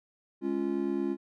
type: chord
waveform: triangle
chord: Db major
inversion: second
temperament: just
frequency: 207.9 / 277.2 / 346.5 Hz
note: Ab3 / Db4 / F4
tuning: +2 / 0 / -14 cents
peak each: -33 / -30 / -29 dBFS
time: 0.41-1.17 s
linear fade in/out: 50 ms
effects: none